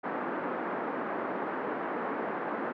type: band-pass noise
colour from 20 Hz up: pink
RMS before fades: -34 dBFS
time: 0.03-2.73 s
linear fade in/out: 20 ms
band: 240 to 1600 Hz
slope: 24 dB/octave
effects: none